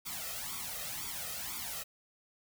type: noise with flanger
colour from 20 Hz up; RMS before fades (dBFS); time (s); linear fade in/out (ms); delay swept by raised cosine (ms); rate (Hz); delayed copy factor
white; -40; 0.05-1.84; 20; 0.86 to 1.6; 2; +0.8
effects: none